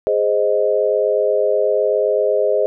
sine chord, Ab major, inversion none, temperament equal, 415.3 / 523.3 / 622.3 Hz, Ab4 / C5 / Eb5, 0 / 0 / 0 cents, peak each -18 dBFS, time 0.07-2.66 s, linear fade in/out 0 ms, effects none

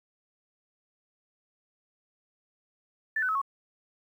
sine tone with pitch steps, 1760 / 1505.8 / 1288.4 / 1102.3 Hz, A6 / F#6 / E6 / C#6, 0 / +30 / -40 / -10 cents, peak -25 dBFS, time 3.16-3.416 s, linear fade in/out 5 ms, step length 64 ms, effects 10-bit

